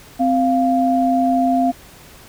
sine tone pair together, 260 / 695.9 Hz, C4 / F5, -11 / -6 cents, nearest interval octave + perfect fourth, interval 1705 cents, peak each -16 dBFS, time 0.19-1.72 s, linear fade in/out 20 ms, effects pink hiss -43 dBFS RMS until 2.28 s

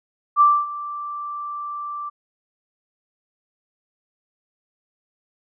sine tone with ADSR envelope, 1173 Hz, D6, 2 cents flat, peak -9 dBFS, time 0.36-2.1 s, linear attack 48 ms, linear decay 250 ms, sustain -18 dB, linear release 17 ms, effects none

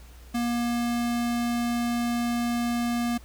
square tone, 238 Hz, A#3, 36 cents sharp, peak -25 dBFS, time 0.34-3.18 s, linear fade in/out 10 ms, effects added 60 Hz sine -45 dBFS peak until 3.24 s + pink hiss -54 dBFS RMS until 3.24 s

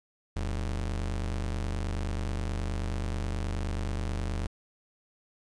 square ring-modulated tone, 61.6 Hz, B1, 4 cents flat, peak -27 dBFS, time 0.36-4.47 s, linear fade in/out 5 ms, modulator 24.7 Hz, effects resampled to 22050 Hz + 10-bit

